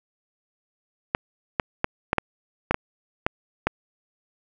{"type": "clicks", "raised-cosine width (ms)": 0.5, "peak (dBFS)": -5, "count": 9, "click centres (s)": [1.149, 1.598, 1.844, 2.131, 2.183, 2.71, 2.744, 3.265, 3.67], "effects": []}